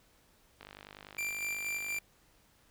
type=click train; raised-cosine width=0.3 ms; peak=-31 dBFS; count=70; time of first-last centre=0.61-1.985 s; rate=50.2 Hz
type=tone with tremolo; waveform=45% pulse; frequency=2362 Hz; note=D7; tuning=9 cents sharp; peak=-33 dBFS; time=1.18-1.99 s; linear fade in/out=5 ms; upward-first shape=square; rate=4.2 Hz; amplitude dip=30%
effects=pink hiss -66 dBFS RMS until 2.7 s